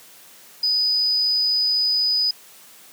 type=tone; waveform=sine; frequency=4978 Hz; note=D#8; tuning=in tune; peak=-17 dBFS; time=0.63-2.31 s; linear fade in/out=5 ms; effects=white hiss -47 dBFS RMS until 2.92 s + high-pass 150 Hz 12 dB/octave